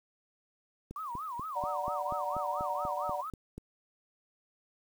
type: click train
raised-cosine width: 3 ms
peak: -29 dBFS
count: 12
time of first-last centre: 0.91-3.58 s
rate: 4.12 Hz
type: tone with vibrato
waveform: sine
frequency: 1102 Hz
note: C#6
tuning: 11 cents flat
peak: -36 dBFS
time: 0.96-3.3 s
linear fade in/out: 2 ms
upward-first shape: sine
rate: 4.4 Hz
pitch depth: 280 cents each way
type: chord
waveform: sine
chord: D augmented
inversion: none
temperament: equal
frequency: 587.3 / 740 / 932.3 Hz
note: D5 / F#5 / A#5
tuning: 0 / 0 / 0 cents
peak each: -37 dBFS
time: 1.55-3.22 s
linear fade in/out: 20 ms
effects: 9-bit